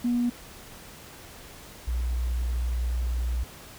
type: tone pair in turn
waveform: sine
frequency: 241.4 / 60.35 Hz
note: B3 / B1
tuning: -39 / -39 cents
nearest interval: 2 octaves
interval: 2400 cents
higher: first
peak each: -21 / -24 dBFS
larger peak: first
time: 0.04-0.3 / 1.87-3.44 s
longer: second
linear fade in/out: 10 ms
effects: tanh soft clip ceiling -17 dBFS + pink hiss -46 dBFS RMS until 3.78 s